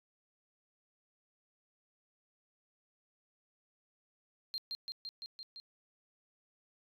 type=tone with echo; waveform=sine; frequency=4186 Hz; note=C8; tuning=in tune; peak=-34 dBFS; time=4.54-4.58 s; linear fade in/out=0 ms; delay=170 ms; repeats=6; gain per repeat=-2 dB; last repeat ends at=5.6 s; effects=tanh soft clip ceiling -33 dBFS